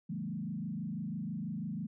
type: tone with frequency modulation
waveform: sine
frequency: 191 Hz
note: G3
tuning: 45 cents flat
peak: -35 dBFS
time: 0.09-1.87 s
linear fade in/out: 10 ms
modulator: 26.1 Hz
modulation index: 1.7
effects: none